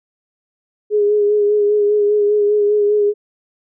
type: tone with vibrato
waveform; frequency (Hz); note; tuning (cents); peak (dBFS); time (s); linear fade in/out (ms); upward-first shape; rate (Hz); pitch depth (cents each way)
sine; 415.3; G#4; 0; -11; 0.9-3.14; 50; sine; 5; 27
effects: none